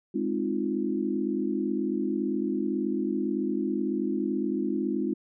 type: chord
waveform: sine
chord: F minor seventh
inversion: first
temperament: equal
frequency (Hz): 207.7 / 261.6 / 311.1 / 349.2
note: Ab3 / C4 / Eb4 / F4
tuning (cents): 0 / 0 / 0 / 0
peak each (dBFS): -31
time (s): 0.14-5.14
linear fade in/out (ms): 10
effects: none